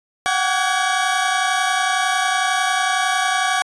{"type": "tone cluster", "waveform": "30% pulse", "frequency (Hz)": [733, 764, 1140, 1659], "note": ["F#5", "G5", "C#6", "G#6"], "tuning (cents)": [-16, -45, 48, -2], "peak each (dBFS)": -20, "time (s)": [0.26, 3.62], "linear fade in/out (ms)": 0, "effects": ["resampled to 22050 Hz"]}